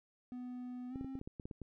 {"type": "tone with pitch glide", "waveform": "triangle", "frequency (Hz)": [248.5, 266.3], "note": ["B3", "C4"], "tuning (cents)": [11, 31], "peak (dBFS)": -40, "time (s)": [0.32, 1.19], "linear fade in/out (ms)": 0, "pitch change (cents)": 120, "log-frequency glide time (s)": [0.89, 0.96]}
{"type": "clicks", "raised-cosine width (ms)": 3, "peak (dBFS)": -32, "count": 10, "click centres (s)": [0.958, 1.011, 1.046, 1.154, 1.214, 1.275, 1.398, 1.455, 1.512, 1.617]}
{"effects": []}